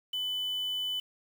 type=tone with quantisation; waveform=sine; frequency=3000 Hz; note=F#7; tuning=23 cents sharp; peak=-30 dBFS; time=0.13-1 s; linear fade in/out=5 ms; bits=8; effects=none